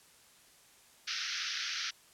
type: band-pass noise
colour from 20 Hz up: white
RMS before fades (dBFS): -37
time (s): 1.07-1.91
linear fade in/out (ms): 10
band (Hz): 1300 to 6000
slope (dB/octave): 96
effects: white hiss -61 dBFS RMS until 2.13 s + low-pass 11000 Hz 12 dB/octave